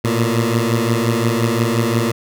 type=beating tone pair; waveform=15% pulse; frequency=113.4 / 119.1 Hz; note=A#2 / A#2; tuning=-47 / +38 cents; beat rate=5.7 Hz; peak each=-11 / -12 dBFS; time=0.04-2.12 s; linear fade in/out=10 ms; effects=none